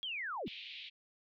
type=linear sweep; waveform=sine; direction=down; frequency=3322 to 160 Hz; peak=-37 dBFS; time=0.03-0.48 s; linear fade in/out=0 ms
type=band-pass noise; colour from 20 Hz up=white; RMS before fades=-48 dBFS; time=0.46-0.9 s; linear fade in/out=20 ms; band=2300 to 3800 Hz; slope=48 dB/octave
effects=none